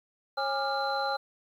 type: tone cluster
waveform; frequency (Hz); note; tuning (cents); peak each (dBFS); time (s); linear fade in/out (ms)
sine; 546 / 820 / 1188 / 1398 / 4066; C#5 / G#5 / D6 / F6 / B7; -26 / -22 / +20 / +1 / +50; -33 / -30 / -38 / -34 / -36; 0.37-1.17; 10
effects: tanh soft clip ceiling -17 dBFS + 10-bit